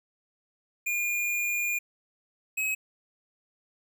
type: tone pair in turn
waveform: square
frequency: 2421 / 2553 Hz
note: D#7 / D#7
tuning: -48 / +44 cents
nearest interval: minor second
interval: 92 cents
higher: second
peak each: -27 dBFS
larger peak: neither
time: 0.86-1.79 / 2.57-2.75 s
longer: first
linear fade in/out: 10 ms
effects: 11-bit